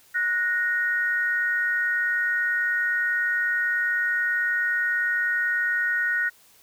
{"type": "tone pair together", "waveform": "sine", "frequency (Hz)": [1466.4, 1864.7], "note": ["F#6", "A#6"], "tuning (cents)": [-16, 0], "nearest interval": "major third", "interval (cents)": 416, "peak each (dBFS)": -24, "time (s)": [0.14, 6.3], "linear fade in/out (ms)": 20, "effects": ["white hiss -56 dBFS RMS until 6.62 s"]}